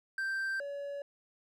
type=tone pair in turn; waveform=triangle; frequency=1568 / 566.7 Hz; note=G6 / C#5; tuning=0 / +38 cents; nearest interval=octave + tritone; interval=1762 cents; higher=first; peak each=-30 / -35 dBFS; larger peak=first; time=0.18-0.6 / 0.6-1.02 s; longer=neither; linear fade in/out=2 ms; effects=none